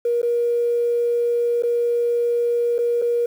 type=tone with dropouts; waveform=triangle; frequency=475.2 Hz; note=A#4; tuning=33 cents sharp; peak=-13 dBFS; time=0.05-3.26 s; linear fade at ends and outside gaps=5 ms; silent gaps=0.217-0.229 / 1.624-1.634 / 2.782-2.788 / 3.017-3.021 s; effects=tanh soft clip ceiling -15 dBFS + 8-bit